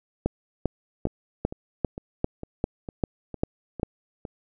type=two click trains; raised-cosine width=2 ms; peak=-21 / -9 dBFS; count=8 / 10; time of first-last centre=1.07-4.252 / 0.26-3.831 s; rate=2.2 / 2.52 Hz; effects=none